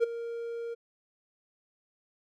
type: tone with ADSR envelope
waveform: triangle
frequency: 466.2 Hz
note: A#4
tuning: in tune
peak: -17 dBFS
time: 0-0.75 s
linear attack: 34 ms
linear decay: 13 ms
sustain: -15 dB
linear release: 19 ms
effects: none